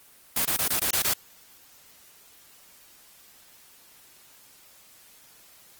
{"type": "noise bursts", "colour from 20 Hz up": "white", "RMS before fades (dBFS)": -24, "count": 7, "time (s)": [0.36, 1.137], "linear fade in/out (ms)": 5, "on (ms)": 93, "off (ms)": 21, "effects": ["white hiss -54 dBFS RMS until 5.79 s", "Opus 24 kbps"]}